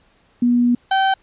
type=tone pair in turn; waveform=sine / 35% pulse; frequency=242.1 / 771.7 Hz; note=B3 / G5; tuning=-34 / -27 cents; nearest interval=octave + minor sixth; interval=2007 cents; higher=second; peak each=-12 dBFS; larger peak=neither; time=0.42-0.75 / 0.91-1.14 s; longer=first; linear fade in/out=5 ms; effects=pink hiss -57 dBFS RMS until 1.22 s + resampled to 8000 Hz